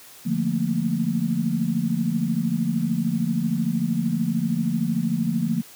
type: chord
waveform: sine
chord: Bb major seventh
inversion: first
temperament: equal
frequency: 146.83 / 174.61 / 220 / 233.1 Hz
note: D3 / F3 / A3 / Bb3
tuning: 0 / 0 / 0 / 0 cents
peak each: -29 / -25 / -26 / -25 dBFS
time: 0.25-5.62 s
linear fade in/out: 20 ms
effects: white hiss -46 dBFS RMS until 5.75 s + high-pass 80 Hz 12 dB/octave